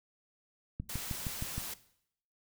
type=click train; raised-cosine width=5 ms; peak=-24 dBFS; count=6; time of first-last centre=0.8-1.58 s; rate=6.41 Hz
type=noise; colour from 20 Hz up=white; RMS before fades=-41 dBFS; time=0.89-1.74 s; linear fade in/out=5 ms
effects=noise-tail reverb RT60 0.7 s tail -17 dB re dry